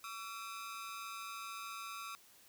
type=ring-modulated tone; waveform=sawtooth; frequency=1244.5 Hz; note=D#6; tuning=in tune; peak=-37 dBFS; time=0.04-2.15 s; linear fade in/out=0 ms; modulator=107 Hz; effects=white hiss -63 dBFS RMS until 2.48 s